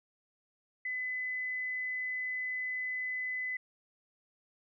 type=tone; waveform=sine; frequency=2012 Hz; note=B6; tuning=32 cents sharp; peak=-33 dBFS; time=0.85-3.57 s; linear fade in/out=5 ms; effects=none